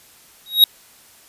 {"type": "tone with exponential growth", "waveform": "square", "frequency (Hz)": 3796, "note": "A#7", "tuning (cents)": 31, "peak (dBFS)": -4, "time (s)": [0.46, 0.64], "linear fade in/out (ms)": 2, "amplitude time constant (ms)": 38, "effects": ["white hiss -49 dBFS RMS until 1.28 s", "resampled to 32000 Hz"]}